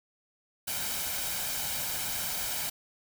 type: noise with comb filter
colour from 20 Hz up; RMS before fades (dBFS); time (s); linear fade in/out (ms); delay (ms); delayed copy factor
white; -33; 0.67-2.7; 10; 1.3; +0.55
effects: none